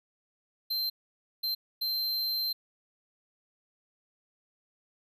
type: tone bursts at uneven times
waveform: square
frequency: 4126 Hz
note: C8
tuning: 25 cents flat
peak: -29 dBFS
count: 3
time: 0.7-0.9 / 1.43-1.55 / 1.81-2.53 s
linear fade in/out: 10 ms
effects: none